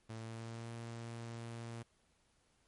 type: tone with pitch glide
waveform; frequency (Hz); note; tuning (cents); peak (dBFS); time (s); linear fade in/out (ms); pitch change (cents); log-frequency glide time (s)
sawtooth; 112.7 to 116.2; A2 to A#2; +42 to -5; -40; 0.09-1.83; 10; +53; 0.22-0.71
effects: pink hiss -74 dBFS RMS until 2.67 s + MP3 48 kbps

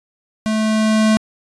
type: tone with level ramp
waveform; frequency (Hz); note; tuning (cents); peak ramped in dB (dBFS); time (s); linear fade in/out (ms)
square; 217.5; A3; -20; -17 to -11; 0.46-1.17; 0
effects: resampled to 22050 Hz

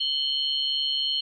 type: tone cluster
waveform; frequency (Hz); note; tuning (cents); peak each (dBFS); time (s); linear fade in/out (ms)
sine; 2987 / 3130 / 4287; F#7 / G7 / C8; +16 / -3 / +41; -28; 0-1.21; 10
effects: none

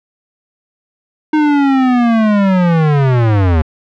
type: linear sweep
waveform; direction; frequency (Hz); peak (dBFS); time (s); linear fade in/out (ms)
square; down; 310 to 76.1; -9; 1.33-3.62; 5
effects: low-pass 2000 Hz 12 dB/octave

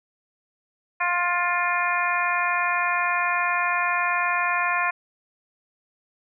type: harmonic tone with a mistuned harmonic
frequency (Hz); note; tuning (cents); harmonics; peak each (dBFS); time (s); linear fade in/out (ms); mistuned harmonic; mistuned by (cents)
352.1; F4; +14; 2 / 3 / 4 / 5 / 6 / 7; -29 / -25 / -29 / -27 / -32 / -28; 1-4.91; 10; 7; -21
effects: none

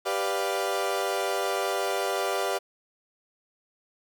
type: chord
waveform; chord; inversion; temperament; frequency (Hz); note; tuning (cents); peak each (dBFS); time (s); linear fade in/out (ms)
30% pulse; G dominant seventh; none; equal; 392 / 493.9 / 587.3 / 698.5; G4 / B4 / D5 / F5; 0 / 0 / 0 / 0; -28 / -30 / -29 / -29; 0.05-2.59; 20
effects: none

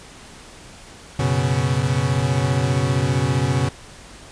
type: chord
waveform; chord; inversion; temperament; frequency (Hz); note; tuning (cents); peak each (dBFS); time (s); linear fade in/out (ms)
40% pulse; F# suspended fourth; none; equal; 92.5 / 123.47 / 138.59; F#2 / B2 / C#3; 0 / 0 / 0; -25 / -20 / -20; 1.19-3.69; 5
effects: pink hiss -42 dBFS RMS until 4.31 s + resampled to 22050 Hz

